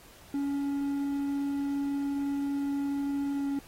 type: tone with pitch glide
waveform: triangle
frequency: 281 to 279.1 Hz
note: C#4 to C#4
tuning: +24 to +12 cents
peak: -26 dBFS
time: 0.34-3.59 s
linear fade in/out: 2 ms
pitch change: -12 cents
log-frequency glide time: 3.33-3.47 s
effects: pink hiss -54 dBFS RMS until 3.67 s + AAC 48 kbps